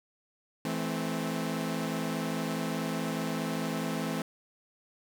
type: chord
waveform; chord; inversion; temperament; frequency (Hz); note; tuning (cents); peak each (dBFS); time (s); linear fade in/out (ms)
sawtooth; A minor; second; equal with one note detuned; 164.81 / 216.8 / 261.6; E3 / A3 / C4; 0 / -25 / 0; -31; 0.65-4.22; 2
effects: none